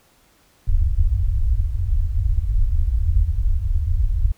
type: low-pass noise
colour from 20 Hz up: pink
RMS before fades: -18 dBFS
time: 0.67-4.32 s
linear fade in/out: 5 ms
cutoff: 100 Hz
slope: 96 dB/octave
effects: pink hiss -57 dBFS RMS until 4.37 s